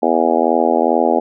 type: harmonic tone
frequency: 82.41 Hz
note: E2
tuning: in tune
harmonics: 3 / 4 / 5 / 6 / 7 / 8 / 9 / 10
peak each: -20 / -20 / -20 / -20 / -20 / -20 / -20 / -20 dBFS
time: 0.02-1.2 s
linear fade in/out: 10 ms
effects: none